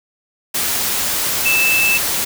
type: tone in noise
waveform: sine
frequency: 2637 Hz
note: E7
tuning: in tune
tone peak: -13 dBFS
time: 1.45-1.98 s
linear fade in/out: 10 ms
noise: white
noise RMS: -19 dBFS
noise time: 0.54-2.25 s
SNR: +3 dB
effects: none